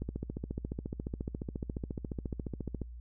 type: click train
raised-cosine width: 3 ms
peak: -23 dBFS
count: 41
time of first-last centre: 0.02-2.817 s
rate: 14.3 Hz
effects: noise-tail reverb RT60 0.1 s tail -26 dB re dry + added 59 Hz sine -43 dBFS peak until 3 s